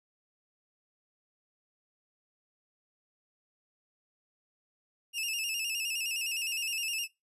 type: tone with vibrato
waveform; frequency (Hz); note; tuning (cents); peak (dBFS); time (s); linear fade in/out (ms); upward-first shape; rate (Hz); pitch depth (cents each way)
sawtooth; 2713; E7; +49; -28; 5.13-7.08; 50; square; 9.7; 63
effects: noise-tail reverb RT60 0.2 s tail -20 dB re dry + resampled to 32000 Hz